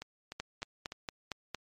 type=two click trains; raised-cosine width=0.2 ms; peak=-24 / -19 dBFS; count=4 / 6; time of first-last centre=0.02-0.921 / 0.4-1.547 s; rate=3.33 / 4.36 Hz; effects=MP3 64 kbps